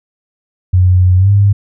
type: tone with pitch glide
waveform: sine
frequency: 91.3 to 100.72 Hz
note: F#2 to G2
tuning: -23 to +47 cents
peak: -5 dBFS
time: 0.73-1.53 s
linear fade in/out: 10 ms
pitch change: +170 cents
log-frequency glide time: 1.17-1.3 s
effects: none